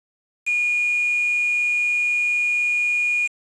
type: tone with quantisation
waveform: sine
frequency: 2439 Hz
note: D#7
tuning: 35 cents flat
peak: -18 dBFS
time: 0.46-3.28 s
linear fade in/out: 20 ms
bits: 5
effects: resampled to 24000 Hz